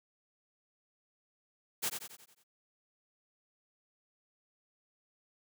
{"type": "noise with echo", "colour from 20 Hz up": "white", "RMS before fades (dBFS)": -33, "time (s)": [1.82, 1.9], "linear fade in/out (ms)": 20, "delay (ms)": 90, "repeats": 6, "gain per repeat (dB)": -6, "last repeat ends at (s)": 2.44, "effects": ["high-pass 150 Hz 12 dB/octave"]}